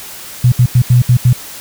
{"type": "tone bursts at uneven times", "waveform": "sine", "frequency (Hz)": 123.47, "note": "B2", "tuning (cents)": 0, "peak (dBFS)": -4, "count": 6, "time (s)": [[0.44, 0.52], [0.59, 0.66], [0.75, 0.82], [0.9, 1.02], [1.09, 1.17], [1.25, 1.33]], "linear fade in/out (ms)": 5, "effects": ["white hiss -30 dBFS RMS until 1.6 s"]}